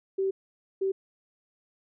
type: tone bursts at uneven times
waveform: sine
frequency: 385.7 Hz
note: G4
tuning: 28 cents flat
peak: -24 dBFS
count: 2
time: 0.18-0.31 / 0.81-0.92 s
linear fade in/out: 10 ms
effects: none